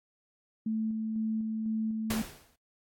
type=tone with tremolo; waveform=sine; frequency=220 Hz; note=A3; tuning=in tune; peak=-28 dBFS; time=0.66-2.22 s; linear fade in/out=5 ms; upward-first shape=square; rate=2 Hz; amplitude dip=25%
type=noise with exponential decay; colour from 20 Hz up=pink; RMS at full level=-31 dBFS; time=2.1-2.56 s; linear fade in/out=5 ms; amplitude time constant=100 ms
effects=AAC 64 kbps